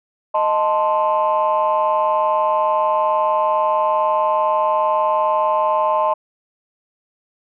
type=chord; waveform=sine; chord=A diminished; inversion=second; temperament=equal; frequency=622.3 / 880 / 1046.5 Hz; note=Eb5 / A5 / C6; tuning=0 / 0 / 0 cents; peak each=-18 dBFS; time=0.34-6.14 s; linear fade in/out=10 ms; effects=tanh soft clip ceiling -8 dBFS